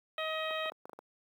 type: harmonic tone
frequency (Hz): 632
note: D#5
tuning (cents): +27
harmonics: 1 / 2 / 3 / 4 / 5 / 6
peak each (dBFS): -36 / -39 / -41 / -42 / -43 / -44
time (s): 0.18-0.7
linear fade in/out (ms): 2
type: clicks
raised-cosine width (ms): 1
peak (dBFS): -30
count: 7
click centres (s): 0.509 / 0.659 / 0.72 / 0.855 / 0.895 / 0.932 / 0.99
effects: high-pass 400 Hz 12 dB/octave + 10-bit